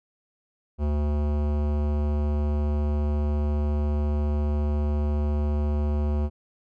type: tone with hard clipping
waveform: sine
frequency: 73.8 Hz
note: D2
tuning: 9 cents sharp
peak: -24 dBFS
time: 0.78-6.3 s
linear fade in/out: 50 ms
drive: 18 dB
effects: none